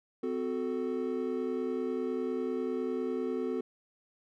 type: chord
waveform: triangle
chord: F# diminished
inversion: second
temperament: equal with one note detuned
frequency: 255.7 / 370 / 440 Hz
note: C4 / F#4 / A4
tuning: -40 / 0 / 0 cents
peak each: -33 dBFS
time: 0.23-3.61 s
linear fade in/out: 5 ms
effects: none